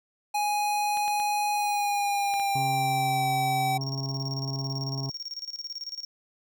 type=tone with pitch glide; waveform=square; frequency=830.6 to 766.1 Hz; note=G#5 to G5; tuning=0 to -40 cents; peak=-25 dBFS; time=0.34-3.78 s; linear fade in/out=10 ms; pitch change=-140 cents; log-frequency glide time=1.53-3.31 s
type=clicks; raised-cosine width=0.3 ms; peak=-25 dBFS; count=5; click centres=0.972 / 1.08 / 1.2 / 2.339 / 2.398 s
type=harmonic tone; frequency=135.3 Hz; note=C#3; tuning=42 cents flat; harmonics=1 / 2 / 3 / 5 / 6 / 7 / 8; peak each=-30 / -39 / -44 / -45 / -48 / -49 / -51 dBFS; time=2.55-5.1 s; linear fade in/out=5 ms
type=tone with tremolo; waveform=triangle; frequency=5550 Hz; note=F8; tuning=12 cents flat; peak=-31 dBFS; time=3.81-6.05 s; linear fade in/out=2 ms; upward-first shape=square; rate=18 Hz; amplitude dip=80%
effects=none